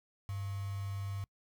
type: tone with quantisation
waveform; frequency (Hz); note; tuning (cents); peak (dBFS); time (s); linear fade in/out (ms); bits
sine; 98.9; G2; +16; -36; 0.29-1.24; 0; 8
effects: noise-tail reverb RT60 0.1 s tail -25 dB re dry